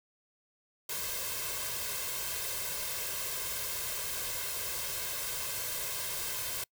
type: noise with comb filter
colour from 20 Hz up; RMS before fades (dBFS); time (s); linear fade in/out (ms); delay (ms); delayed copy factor
white; -36; 0.89-6.64; 5; 1.9; +0.7
effects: noise-tail reverb RT60 0.1 s tail -26 dB re dry